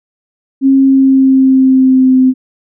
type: tone with pitch glide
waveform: sine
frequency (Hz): 270 to 258.6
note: C#4 to C4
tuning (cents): -45 to -20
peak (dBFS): -4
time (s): 0.61-2.34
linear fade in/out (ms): 50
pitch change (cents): -75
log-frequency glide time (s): 0.75-2.16
effects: none